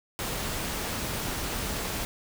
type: noise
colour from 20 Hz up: pink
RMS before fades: -32 dBFS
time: 0.19-2.05 s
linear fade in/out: 0 ms
effects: none